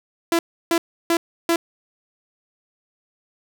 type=tone bursts; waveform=sawtooth; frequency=336.3 Hz; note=E4; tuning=35 cents sharp; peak=-12 dBFS; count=4; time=0.32-1.56 s; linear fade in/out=2 ms; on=70 ms; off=320 ms; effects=none